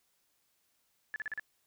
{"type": "tone bursts", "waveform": "sine", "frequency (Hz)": 1726, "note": "A6", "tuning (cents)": -34, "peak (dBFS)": -34, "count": 5, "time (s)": [1.14, 1.396], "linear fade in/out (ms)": 0, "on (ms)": 20, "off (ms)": 39, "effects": ["white hiss -75 dBFS RMS until 1.66 s"]}